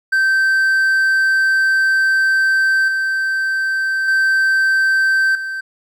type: tone with level steps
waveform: triangle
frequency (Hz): 1555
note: G6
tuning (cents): -14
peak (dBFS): -10 / -14 / -10 / -20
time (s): 0.12-5.61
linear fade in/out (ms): 10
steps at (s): 2.88 / 4.08 / 5.35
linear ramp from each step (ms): 2
effects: none